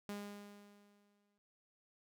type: tone with exponential decay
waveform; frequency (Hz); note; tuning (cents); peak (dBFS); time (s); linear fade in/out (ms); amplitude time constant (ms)
sawtooth; 204.2; G#3; -29; -37; 0.09-1.38; 0; 280
effects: none